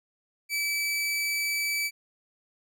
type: tone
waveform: sawtooth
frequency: 2305 Hz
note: D7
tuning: 33 cents flat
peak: -23 dBFS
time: 0.49-1.91 s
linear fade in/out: 50 ms
effects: none